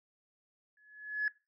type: tone with exponential growth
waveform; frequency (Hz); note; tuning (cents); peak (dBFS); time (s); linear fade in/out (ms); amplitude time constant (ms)
sine; 1701; G#6; +41; -25; 0.77-1.28; 2; 110
effects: noise-tail reverb RT60 0.3 s tail -23 dB re dry + tanh soft clip ceiling -24 dBFS